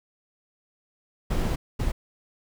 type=noise bursts at uneven times; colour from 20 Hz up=brown; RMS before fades=-25 dBFS; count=2; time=1.3-1.56 / 1.79-1.92 s; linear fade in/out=10 ms; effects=none